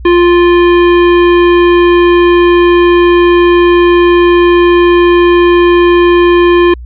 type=tone; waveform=square; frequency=349.2 Hz; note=F4; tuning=in tune; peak=-4 dBFS; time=0.05-6.74 s; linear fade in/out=5 ms; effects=added 60 Hz sine -23 dBFS peak until 6.85 s + resampled to 8000 Hz

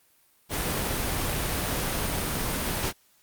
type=noise; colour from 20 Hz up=pink; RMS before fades=-28 dBFS; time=0.49-2.93 s; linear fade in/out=50 ms; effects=white hiss -63 dBFS RMS until 3.22 s + Opus 32 kbps

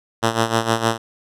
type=tone with tremolo; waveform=5% pulse; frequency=113.7 Hz; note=A#2; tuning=43 cents flat; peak=-3 dBFS; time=0.22-0.98 s; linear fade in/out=20 ms; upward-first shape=sine; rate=6.5 Hz; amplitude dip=75%; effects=low-pass 10000 Hz 12 dB/octave

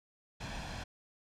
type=noise with comb filter; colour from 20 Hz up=pink; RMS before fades=-41 dBFS; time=0.4-0.84 s; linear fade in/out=10 ms; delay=1.2 ms; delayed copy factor=+0.6; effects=low-pass 5000 Hz 12 dB/octave

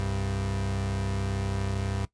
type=tone pair together; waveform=35% pulse; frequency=65.2 / 98 Hz; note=C2 / G2; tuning=-5 / 0 cents; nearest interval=perfect fifth; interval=705 cents; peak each=-32 / -27 dBFS; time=0-2.05 s; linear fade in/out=0 ms; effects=noise-tail reverb RT60 0.1 s tail -17 dB re dry + resampled to 22050 Hz

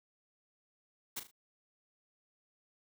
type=noise with echo; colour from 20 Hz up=white; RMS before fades=-39 dBFS; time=1.16-1.2 s; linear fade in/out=10 ms; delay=38 ms; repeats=3; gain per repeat=-9 dB; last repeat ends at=1.314 s; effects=none

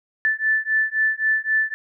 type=beating tone pair; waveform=sine; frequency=1754 / 1757.8 Hz; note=A6 / A6; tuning=-6 / -2 cents; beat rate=3.8 Hz; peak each=-21 dBFS; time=0.25-1.74 s; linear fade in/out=0 ms; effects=none

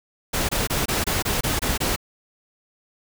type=noise bursts; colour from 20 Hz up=pink; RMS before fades=-23 dBFS; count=9; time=0.33-1.962 s; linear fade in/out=10 ms; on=160 ms; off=24 ms; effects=none

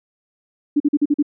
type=tone bursts; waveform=sine; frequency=291.9 Hz; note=D4; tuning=10 cents flat; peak=-12 dBFS; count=6; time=0.76-1.227 s; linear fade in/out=10 ms; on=42 ms; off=43 ms; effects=none

